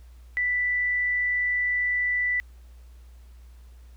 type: tone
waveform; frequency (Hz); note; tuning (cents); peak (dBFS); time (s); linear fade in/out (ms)
sine; 1977; B6; +1; -22; 0.37-2.4; 0
effects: added 60 Hz sine -45 dBFS peak until 3.96 s + pink hiss -63 dBFS RMS until 3.96 s